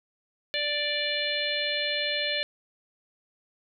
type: harmonic tone with a mistuned harmonic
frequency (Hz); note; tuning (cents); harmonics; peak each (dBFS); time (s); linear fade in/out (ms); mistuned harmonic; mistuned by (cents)
587.3; D5; 0; 1 / 3 / 4 / 5 / 6 / 7; -33 / -33 / -33 / -33 / -33 / -33; 0.54-2.43; 0; 7; +20
effects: none